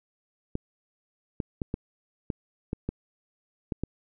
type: clicks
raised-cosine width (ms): 3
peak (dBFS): -16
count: 9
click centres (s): 0.554 / 1.402 / 1.618 / 1.741 / 2.302 / 2.731 / 2.89 / 3.722 / 3.836
effects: none